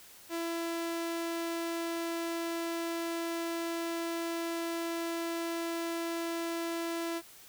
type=tone; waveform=sawtooth; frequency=334.8 Hz; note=E4; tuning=27 cents sharp; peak=-29 dBFS; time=0.29-7.22 s; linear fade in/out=50 ms; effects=white hiss -54 dBFS RMS until 7.48 s